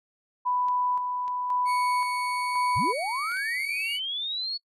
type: tone with tremolo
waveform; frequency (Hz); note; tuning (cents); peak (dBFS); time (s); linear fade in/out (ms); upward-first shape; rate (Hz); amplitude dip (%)
sine; 992; B5; +7; -23; 0.45-2.93; 20; square; 0.95; 40
type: clicks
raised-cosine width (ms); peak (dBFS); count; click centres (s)
0.2; -30; 4; 0.685 / 1.28 / 3.317 / 3.37
type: tone with pitch glide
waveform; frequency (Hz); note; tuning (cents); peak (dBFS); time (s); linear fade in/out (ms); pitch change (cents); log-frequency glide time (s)
35% pulse; 2224 to 2260; C#7 to C#7; +5 to +33; -30; 1.65-4; 50; +28; 2.21-3.72
type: linear sweep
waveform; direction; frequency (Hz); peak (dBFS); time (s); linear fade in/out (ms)
sine; up; 56 to 4435; -28; 2.75-4.58; 20
effects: noise-tail reverb RT60 0.1 s tail -24 dB re dry + resampled to 32000 Hz